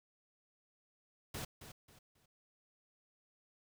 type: noise with echo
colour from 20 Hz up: pink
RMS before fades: -43 dBFS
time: 1.34-1.45 s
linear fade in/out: 5 ms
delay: 270 ms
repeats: 3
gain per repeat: -10 dB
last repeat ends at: 2.26 s
effects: none